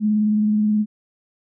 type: tone with vibrato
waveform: sine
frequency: 212 Hz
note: G#3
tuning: 36 cents sharp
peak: -15 dBFS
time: 0-0.86 s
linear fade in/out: 50 ms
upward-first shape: sine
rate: 19 Hz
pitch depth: 23 cents each way
effects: none